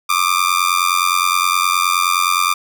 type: tone with amplitude modulation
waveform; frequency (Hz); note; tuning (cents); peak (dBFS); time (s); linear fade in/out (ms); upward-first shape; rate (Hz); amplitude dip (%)
sawtooth; 1192; D6; +25; -6; 0.09-2.54; 10; sine; 89.6; 90
effects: none